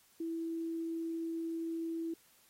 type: tone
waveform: sine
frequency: 329.6 Hz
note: E4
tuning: in tune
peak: -35 dBFS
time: 0.2-2.14 s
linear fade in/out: 5 ms
effects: white hiss -66 dBFS RMS until 2.49 s + AAC 48 kbps